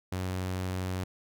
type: tone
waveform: sawtooth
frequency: 92.5 Hz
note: F#2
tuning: in tune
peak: -27 dBFS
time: 0.12-1.04 s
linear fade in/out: 5 ms
effects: none